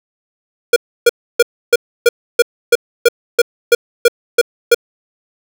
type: tone bursts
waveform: square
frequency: 475.9 Hz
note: A#4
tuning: 36 cents sharp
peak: -5 dBFS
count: 13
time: 0.73-4.746 s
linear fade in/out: 5 ms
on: 32 ms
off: 300 ms
effects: none